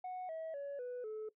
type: tone with pitch steps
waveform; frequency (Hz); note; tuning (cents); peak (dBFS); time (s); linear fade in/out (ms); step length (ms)
sine; 736 / 644.4 / 564.3 / 494.1 / 432.6; F#5 / E5 / C#5 / B4 / A4; -9 / -39 / +31 / +1 / -29; -38; 0.04-1.29; 5; 250
effects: noise-tail reverb RT60 0.1 s tail -19 dB re dry + tanh soft clip ceiling -39 dBFS